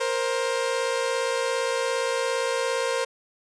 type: tone pair together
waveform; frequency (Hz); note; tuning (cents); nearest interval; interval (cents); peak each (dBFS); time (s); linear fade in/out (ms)
sawtooth; 469 / 526.4; A#4 / C5; +11 / +10; major second; 199; -23 / -22; 0-3.05; 10
effects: resampled to 22050 Hz